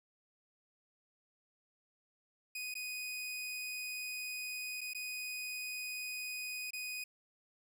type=tone with dropouts; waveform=sawtooth; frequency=2491 Hz; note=D#7; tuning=1 cent sharp; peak=-36 dBFS; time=2.55-7.04 s; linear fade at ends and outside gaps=5 ms; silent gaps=2.741-2.752 / 4.809-4.813 / 4.935-4.947 / 6.707-6.732 s; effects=none